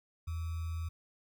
sine tone with sample-and-hold, 82.41 Hz, E2, in tune, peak -34 dBFS, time 0.27-0.89 s, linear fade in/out 10 ms, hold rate 1225 Hz, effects none

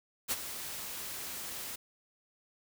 white noise with ADSR envelope, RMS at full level -30 dBFS, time 0.28-1.76 s, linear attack 36 ms, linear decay 32 ms, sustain -11 dB, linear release 9 ms, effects none

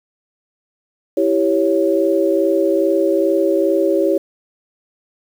sine chord, C# diminished, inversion first, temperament equal, 329.6 / 392 / 554.4 Hz, E4 / G4 / C#5, 0 / 0 / 0 cents, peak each -17 dBFS, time 1.17-4.18 s, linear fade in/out 5 ms, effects 7-bit

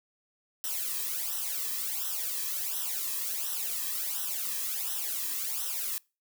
blue noise with flanger, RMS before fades -33 dBFS, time 0.64-5.98 s, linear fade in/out 0 ms, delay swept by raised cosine 0.43 to 1.41 ms, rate 1.4 Hz, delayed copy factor -0.95, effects noise-tail reverb RT60 0.3 s tail -25 dB re dry

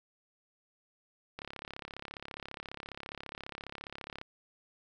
click train, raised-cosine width 0.3 ms, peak -25 dBFS, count 99, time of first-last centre 1.39-4.214 s, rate 34.7 Hz, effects none

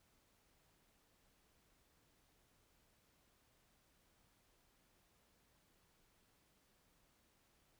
silence, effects pink hiss -75 dBFS RMS until 7.79 s

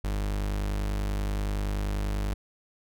40% pulse tone, 50.4 Hz, G1, 49 cents sharp, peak -26 dBFS, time 0.04-2.34 s, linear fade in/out 5 ms, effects none

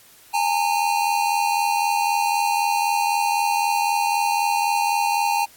square tone pair together, 822.1 / 906 Hz, G#5 / A#5, -18 / -50 cents, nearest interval major second, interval 168 cents, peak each -22 dBFS, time 0.33-5.46 s, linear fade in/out 20 ms, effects white hiss -50 dBFS RMS until 5.56 s + AAC 64 kbps

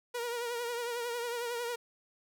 sawtooth tone with vibrato, 476.1 Hz, A#4, 37 cents sharp, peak -30 dBFS, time 0.14-1.76 s, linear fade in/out 10 ms, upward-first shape triangle, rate 11 Hz, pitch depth 58 cents each way, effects none

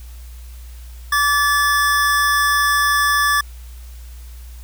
square tone pair together, 1156.9 / 1731 Hz, D6 / A6, -26 / -29 cents, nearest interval perfect fifth, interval 697 cents, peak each -18 / -17 dBFS, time 1.12-3.41 s, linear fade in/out 5 ms, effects added 60 Hz sine -33 dBFS peak until 4.63 s + white hiss -48 dBFS RMS until 4.63 s

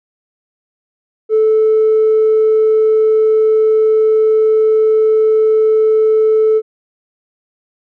triangle tone with tanh clipping, 436.6 Hz, A4, 13 cents flat, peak -8 dBFS, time 1.29-6.62 s, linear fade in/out 50 ms, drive 5 dB, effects none

